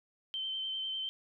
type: tone with vibrato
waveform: sine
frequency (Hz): 3100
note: G7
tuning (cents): -20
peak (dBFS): -34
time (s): 0.34-1.09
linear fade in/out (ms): 0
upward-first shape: square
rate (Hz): 10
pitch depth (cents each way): 14
effects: none